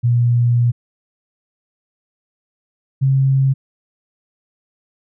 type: tone pair in turn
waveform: sine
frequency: 120 / 134.7 Hz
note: B2 / C#3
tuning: -49 / -49 cents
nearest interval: major second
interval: 200 cents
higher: second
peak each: -11 dBFS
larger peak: neither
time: 0.03-0.72 / 3.01-3.54 s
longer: first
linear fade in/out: 20 ms
effects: none